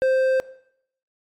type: tone with hard clipping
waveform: sine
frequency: 523.3 Hz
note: C5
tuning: in tune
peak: -18 dBFS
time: 0.02-0.4 s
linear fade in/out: 0 ms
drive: 6 dB
effects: noise-tail reverb RT60 0.7 s tail -19 dB re dry + MP3 64 kbps